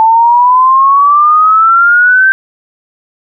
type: exponential sweep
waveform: sine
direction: up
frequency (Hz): 880 to 1568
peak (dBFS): -3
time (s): 0-2.32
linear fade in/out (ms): 0
effects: none